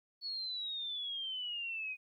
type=exponential sweep; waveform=sine; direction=down; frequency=4435 to 2482 Hz; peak=-37 dBFS; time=0.21-1.97 s; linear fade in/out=50 ms; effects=13-bit